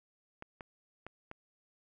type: clicks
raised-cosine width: 0.5 ms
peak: -29 dBFS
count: 4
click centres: 0.424 / 0.608 / 1.066 / 1.314 s
effects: none